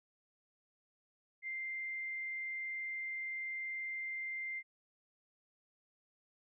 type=tone; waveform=sine; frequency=2093 Hz; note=C7; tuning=in tune; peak=-38 dBFS; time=1.42-4.63 s; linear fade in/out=50 ms; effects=none